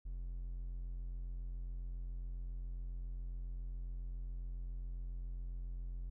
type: tone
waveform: triangle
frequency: 43.65 Hz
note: F1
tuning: in tune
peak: -38 dBFS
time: 0.05-6.1 s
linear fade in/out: 10 ms
effects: none